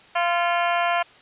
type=harmonic tone with a mistuned harmonic; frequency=345.7 Hz; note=F4; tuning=18 cents flat; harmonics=2 / 3 / 4 / 5 / 6 / 7 / 8 / 9; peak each=-22 / -26 / -28 / -30 / -32 / -33 / -34 / -35 dBFS; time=0.15-1.03 s; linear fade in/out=10 ms; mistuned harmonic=6; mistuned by=+71 cents; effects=white hiss -50 dBFS RMS until 1.21 s + resampled to 8000 Hz